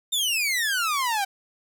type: exponential sweep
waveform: sawtooth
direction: down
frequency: 3672 to 763 Hz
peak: -19 dBFS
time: 0.12-1.25 s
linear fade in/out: 10 ms
effects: none

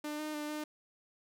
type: tone with pitch steps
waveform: sawtooth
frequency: 299.4 / 305.7 / 298.4 / 302.7 Hz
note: D4 / D#4 / D4 / D#4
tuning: +33 / -30 / +28 / -48 cents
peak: -33 dBFS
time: 0.04-0.64 s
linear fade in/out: 5 ms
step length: 150 ms
effects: none

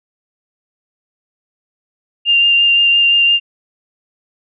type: tone with vibrato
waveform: sine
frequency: 2794 Hz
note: F7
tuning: in tune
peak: -8 dBFS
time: 2.25-3.4 s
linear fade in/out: 50 ms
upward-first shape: triangle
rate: 5.8 Hz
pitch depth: 14 cents each way
effects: none

